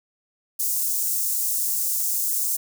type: high-pass noise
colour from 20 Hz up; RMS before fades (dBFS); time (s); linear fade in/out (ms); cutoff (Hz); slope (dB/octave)
white; -24; 0.59-2.57; 10; 6500; 24
effects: none